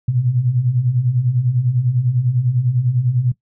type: beating tone pair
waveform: sine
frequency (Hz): 116.54 / 126.54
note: A#2 / B2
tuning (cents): 0 / +43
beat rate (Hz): 10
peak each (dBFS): -21 / -15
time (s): 0.08-3.32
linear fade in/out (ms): 5
effects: noise-tail reverb RT60 0.1 s tail -18 dB re dry